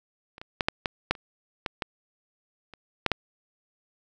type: clicks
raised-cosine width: 0.3 ms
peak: -28 / -23 / -8 / -6 / -10 / -6 / -29 / -12 / -12 / -28 / -6 / -7 dBFS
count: 12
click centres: 0.381 / 0.415 / 0.608 / 0.685 / 0.858 / 1.11 / 1.152 / 1.662 / 1.822 / 2.737 / 3.063 / 3.117 s
effects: none